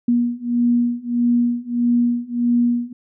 sine beating tone pair, 239 / 240.6 Hz, A#3 / B3, +43 / -45 cents, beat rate 1.6 Hz, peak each -19 / -18 dBFS, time 0.08-2.93 s, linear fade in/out 5 ms, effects none

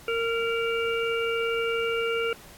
harmonic tone with a mistuned harmonic, 460.7 Hz, A#4, 20 cents flat, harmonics 1 / 3 / 5 / 6, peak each -26 / -31 / -33 / -34 dBFS, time 0.08-2.33 s, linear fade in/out 2 ms, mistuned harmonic 6, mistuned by +23 cents, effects pink hiss -49 dBFS RMS until 2.57 s + AAC 64 kbps

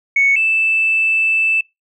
sine tone pair in turn, 2217 / 2640 Hz, C#7 / E7, 0 / +2 cents, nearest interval minor third, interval 302 cents, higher second, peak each -9 / -12 dBFS, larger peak first, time 0.16-0.36 / 0.36-1.61 s, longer second, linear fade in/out 5 ms, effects noise-tail reverb RT60 0.2 s tail -24 dB re dry + tanh soft clip ceiling -5 dBFS

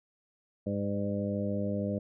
harmonic tone with a mistuned harmonic, 101.6 Hz, G#2, 38 cents flat, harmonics 1 / 2 / 3 / 4 / 5 / 6, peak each -36 / -32 / -39 / -43 / -37 / -38 dBFS, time 0.66-1.99 s, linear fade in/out 10 ms, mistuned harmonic 6, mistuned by -24 cents, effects none

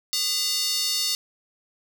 square tone with high-pass filter, 406.2 Hz, G#4, 38 cents flat, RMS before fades -25 dBFS, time 0.13-1.15 s, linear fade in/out 0 ms, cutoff 4500 Hz, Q 2.8, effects none

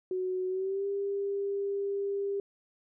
sine tone with pitch glide, 370 to 398.9 Hz, F#4 to G4, 0 to +30 cents, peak -29 dBFS, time 0.11-2.4 s, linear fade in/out 2 ms, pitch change +130 cents, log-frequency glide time 0.48-0.86 s, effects none

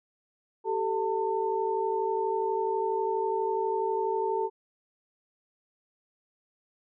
sine tone cluster, 387.3 / 439.5 / 898 Hz, G4 / A4 / A5, -21 / -2 / +35 cents, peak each -30 dBFS, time 0.64-4.5 s, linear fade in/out 50 ms, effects none

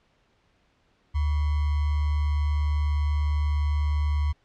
sine tone with sample-and-hold, 74.2 Hz, D2, 18 cents sharp, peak -21 dBFS, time 1.14-4.33 s, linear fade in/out 20 ms, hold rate 1050 Hz, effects pink hiss -66 dBFS RMS until 4.44 s + low-pass 4000 Hz 12 dB/octave

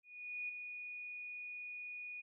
sine tone with ADSR envelope, 2461 Hz, D#7, 20 cents flat, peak -38 dBFS, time 0.03-2.22 s, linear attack 460 ms, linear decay 6 ms, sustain -6 dB, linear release 23 ms, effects none

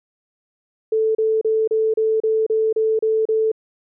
sine tone bursts, 440 Hz, A4, in tune, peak -15 dBFS, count 10, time 0.92-3.517 s, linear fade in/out 5 ms, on 230 ms, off 33 ms, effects none

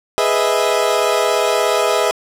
30% pulse chord, E major seventh, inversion first, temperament equal, 415.3 / 493.9 / 622.3 / 659.3 Hz, G#4 / B4 / D#5 / E5, 0 / 0 / 0 / 0 cents, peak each -17 dBFS, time 0.18-2.11 s, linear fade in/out 0 ms, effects low-pass 12000 Hz 12 dB/octave + 7-bit

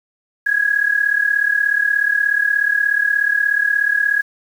sine tone with amplitude modulation, 1661.2 Hz, G#6, in tune, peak -10 dBFS, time 0.46-4.22 s, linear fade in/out 10 ms, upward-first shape sine, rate 36.7 Hz, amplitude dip 80%, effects 7-bit

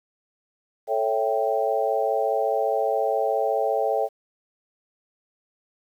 sine chord, A dominant seventh, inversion none, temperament equal, 440 / 554.4 / 659.3 / 784 Hz, A4 / C#5 / E5 / G5, 0 / 0 / 0 / 0 cents, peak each -26 dBFS, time 0.87-4.09 s, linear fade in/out 50 ms, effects 9-bit

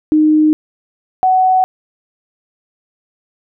sine tone pair in turn, 307.7 / 747.2 Hz, D#4 / F#5, -19 / +17 cents, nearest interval octave + minor third, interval 1536 cents, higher second, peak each -7 / -8 dBFS, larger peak first, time 0.12-0.53 / 1.23-1.64 s, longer neither, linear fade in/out 0 ms, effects none

